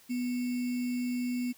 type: tone with sample-and-hold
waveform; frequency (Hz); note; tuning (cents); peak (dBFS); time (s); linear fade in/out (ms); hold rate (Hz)
sine; 246.6; B3; -2; -29; 0.09-1.53; 20; 2450
effects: white hiss -59 dBFS RMS until 1.57 s